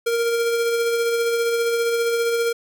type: tone with tremolo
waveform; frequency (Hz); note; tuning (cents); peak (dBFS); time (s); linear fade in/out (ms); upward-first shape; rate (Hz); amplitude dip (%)
square; 466.2; A#4; 0; -18; 0.06-2.53; 10; sine; 15; 30
effects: none